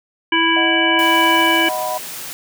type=harmonic tone; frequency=329.6 Hz; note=E4; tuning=in tune; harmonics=1 / 3 / 5 / 7 / 9; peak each=-19 / -19 / -19 / -19 / -19 dBFS; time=0.32-1.69 s; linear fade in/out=5 ms
type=chord; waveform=sine; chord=B major; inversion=first; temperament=equal; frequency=622.3 / 740 / 987.8 Hz; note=D#5 / F#5 / B5; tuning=0 / 0 / 0 cents; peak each=-24 dBFS; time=0.56-1.98 s; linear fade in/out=5 ms
type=high-pass noise; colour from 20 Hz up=white; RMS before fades=-30 dBFS; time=0.99-2.33 s; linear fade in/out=0 ms; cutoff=110 Hz; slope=96 dB/octave
effects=none